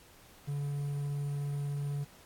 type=tone with quantisation; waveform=triangle; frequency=143.1 Hz; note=D3; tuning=45 cents flat; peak=-30 dBFS; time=0.47-2.05 s; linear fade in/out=20 ms; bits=10; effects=pink hiss -58 dBFS RMS until 2.25 s + AAC 64 kbps